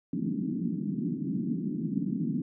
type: band-pass noise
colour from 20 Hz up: pink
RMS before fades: -31 dBFS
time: 0.13-2.42 s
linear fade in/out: 2 ms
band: 160 to 300 Hz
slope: 48 dB/octave
effects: none